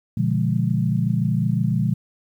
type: chord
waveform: sine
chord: B diminished seventh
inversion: none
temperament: equal with one note detuned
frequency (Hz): 121.21 / 146.83 / 174.61 / 207.7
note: B2 / D3 / F3 / Ab3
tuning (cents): -32 / 0 / 0 / 0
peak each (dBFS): -22 / -24 / -23 / -25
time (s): 0.17-1.94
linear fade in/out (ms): 5
effects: 9-bit